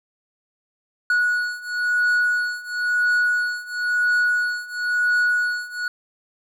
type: beating tone pair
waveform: triangle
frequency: 1461 / 1461.98 Hz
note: F#6 / F#6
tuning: -22 / -21 cents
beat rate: 0.98 Hz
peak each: -21 / -19 dBFS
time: 1.1-5.88 s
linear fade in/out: 2 ms
effects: none